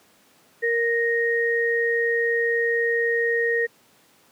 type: tone pair together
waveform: sine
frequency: 466 / 1864 Hz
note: A#4 / A#6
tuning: -1 / -1 cents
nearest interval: 2 octaves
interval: 2400 cents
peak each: -22 dBFS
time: 0.62-3.67 s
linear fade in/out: 20 ms
effects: pink hiss -57 dBFS RMS until 4.31 s + high-pass 200 Hz 12 dB/octave